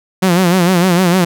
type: tone with vibrato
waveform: sawtooth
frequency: 179.5 Hz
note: F3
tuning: 48 cents sharp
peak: -5 dBFS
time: 0.22-1.25 s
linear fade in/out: 10 ms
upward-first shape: sine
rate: 6.6 Hz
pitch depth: 100 cents each way
effects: none